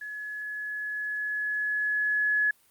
sine tone with level ramp, 1698 Hz, G#6, 38 cents sharp, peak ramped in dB -35 to -21 dBFS, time 0.01-2.51 s, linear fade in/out 5 ms, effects white hiss -63 dBFS RMS until 2.7 s + Opus 48 kbps

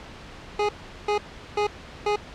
25% pulse tone bursts, 415.3 Hz, G#4, in tune, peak -17 dBFS, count 4, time 0.59-2.16 s, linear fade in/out 5 ms, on 100 ms, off 390 ms, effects pink hiss -42 dBFS RMS until 2.34 s + low-pass 4000 Hz 12 dB/octave

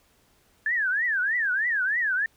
sine tone with vibrato, 1697 Hz, G#6, 37 cents sharp, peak -22 dBFS, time 0.66-2.26 s, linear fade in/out 2 ms, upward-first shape triangle, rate 3.2 Hz, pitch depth 290 cents each way, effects pink hiss -63 dBFS RMS until 2.36 s

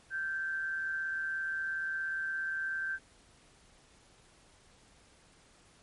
sine tone with amplitude modulation, 1561 Hz, G6, 8 cents flat, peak -30 dBFS, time 0.1-2.99 s, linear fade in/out 50 ms, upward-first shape sine, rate 157 Hz, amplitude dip 45%, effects pink hiss -62 dBFS RMS until 5.82 s + MP3 48 kbps

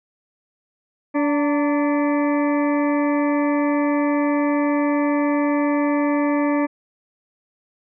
harmonic tone with a mistuned harmonic, 289.8 Hz, D4, 23 cents flat, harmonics 1 / 2 / 3 / 4 / 6 / 7 / 8, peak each -18 / -24 / -28 / -30 / -34 / -35 / -36 dBFS, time 1.14-6.67 s, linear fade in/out 20 ms, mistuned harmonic 3, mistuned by +67 cents, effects none

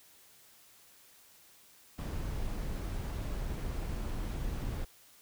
brown noise, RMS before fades -36 dBFS, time 1.98-4.85 s, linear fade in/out 10 ms, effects white hiss -60 dBFS RMS until 5.21 s

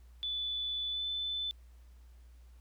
sine tone with pitch glide, 3478 to 3514 Hz, A7 to A7, -21 to -3 cents, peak -33 dBFS, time 0.23-1.51 s, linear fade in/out 0 ms, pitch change +18 cents, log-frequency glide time 0.91-1.03 s, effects added 60 Hz sine -53 dBFS peak until 2.6 s + pink hiss -71 dBFS RMS until 2.6 s

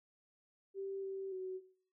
sine tone with pitch steps, 390 / 386.7 / 373.7 Hz, G4 / G4 / F#4, -9 / -24 / +17 cents, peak -39 dBFS, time 0.74-1.61 s, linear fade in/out 50 ms, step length 290 ms, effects noise-tail reverb RT60 0.5 s tail -17 dB re dry

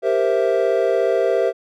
triangle chord, C dominant seventh, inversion second, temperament equal, 392 / 466.2 / 523.3 / 659.3 Hz, G4 / Bb4 / C5 / E5, 0 / 0 / 0 / 0 cents, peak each -19 dBFS, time 0.02-1.53 s, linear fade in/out 50 ms, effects none

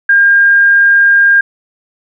sine tone, 1609 Hz, G6, 45 cents sharp, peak -4 dBFS, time 0.09-1.41 s, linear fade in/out 5 ms, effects none

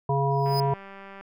harmonic tone, 138.59 Hz, C#3, in tune, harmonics 1 / 3 / 5 / 7, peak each -24 / -28 / -29 / -27 dBFS, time 0.09-0.74 s, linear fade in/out 5 ms
45% pulse tone with exponential growth, 5000 Hz, D#8, 8 cents sharp, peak -26 dBFS, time 0.31-0.6 s, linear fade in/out 1 ms, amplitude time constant 61 ms
click train, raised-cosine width 0.5 ms, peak -29 dBFS, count 148, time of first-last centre 0.46-1.21 s, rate 196 Hz
effects none

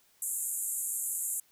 pink band-pass noise, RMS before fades -34 dBFS, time 0.22-1.4 s, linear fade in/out 2 ms, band 7100 to 13000 Hz, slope 96 dB/octave, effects white hiss -66 dBFS RMS until 1.51 s

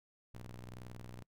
sawtooth ring-modulated tone, 61.74 Hz, B1, in tune, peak -40 dBFS, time 0.34-1.23 s, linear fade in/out 5 ms, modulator 50.8 Hz, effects noise-tail reverb RT60 0.1 s tail -25 dB re dry

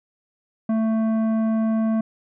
sine tone with tanh clipping, 221.8 Hz, A3, 14 cents sharp, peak -20 dBFS, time 0.69-2.01 s, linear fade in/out 5 ms, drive 11 dB, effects none

